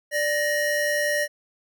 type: tone pair together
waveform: square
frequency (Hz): 588.2 / 1875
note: D5 / A#6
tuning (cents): +3 / +10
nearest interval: octave + minor sixth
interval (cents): 2007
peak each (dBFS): -25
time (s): 0.11-1.28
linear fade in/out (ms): 50
effects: none